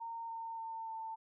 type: tone with pitch steps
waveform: sine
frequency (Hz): 919 / 910.5 / 902.2 / 893.9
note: A#5 / A#5 / A5 / A5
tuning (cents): -25 / -41 / +43 / +27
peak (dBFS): -40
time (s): 0-1.16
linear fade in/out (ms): 20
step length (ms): 290
effects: none